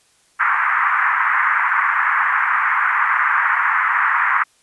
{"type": "band-pass noise", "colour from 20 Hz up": "pink", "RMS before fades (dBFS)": -17, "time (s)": [0.39, 4.44], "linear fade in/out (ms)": 20, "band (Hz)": [1000, 2000], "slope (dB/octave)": 48, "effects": ["white hiss -57 dBFS RMS until 4.62 s", "resampled to 24000 Hz"]}